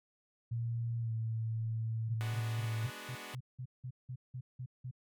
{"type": "tone with pitch glide", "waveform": "sine", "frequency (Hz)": [116.54, 112.31], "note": ["A#2", "A2"], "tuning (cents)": [0, 36], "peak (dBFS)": -33, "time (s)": [0.51, 2.87], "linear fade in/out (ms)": 10, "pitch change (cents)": -64, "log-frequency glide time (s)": [1, 1.12]}
{"type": "tone bursts", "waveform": "sine", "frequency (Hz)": 126.6, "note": "B2", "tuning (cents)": 43, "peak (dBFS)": -39, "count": 12, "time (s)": [2.08, 4.912], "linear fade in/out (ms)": 10, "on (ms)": 71, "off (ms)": 180}
{"type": "chord", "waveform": "5% pulse", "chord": "G# half-diminished seventh", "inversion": "none", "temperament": "equal", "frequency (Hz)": [207.7, 246.9, 293.7, 370], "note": ["G#3", "B3", "D4", "F#4"], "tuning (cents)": [0, 0, 0, 0], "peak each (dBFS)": -39, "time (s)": [2.21, 3.35], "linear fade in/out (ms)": 0}
{"effects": []}